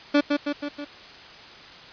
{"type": "tone with echo", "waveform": "30% pulse", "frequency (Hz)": 290, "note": "D4", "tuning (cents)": -22, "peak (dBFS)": -13, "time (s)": [0.14, 0.21], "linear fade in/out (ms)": 10, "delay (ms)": 160, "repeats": 4, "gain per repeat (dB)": -4, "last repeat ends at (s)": 0.85, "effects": ["white hiss -44 dBFS RMS until 1.92 s", "resampled to 11025 Hz"]}